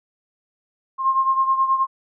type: beating tone pair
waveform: sine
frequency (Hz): 1063 / 1072.4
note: C6 / C6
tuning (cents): +27 / +42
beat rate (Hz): 9.4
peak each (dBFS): -17 / -23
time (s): 0.98-1.87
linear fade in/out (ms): 50
effects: none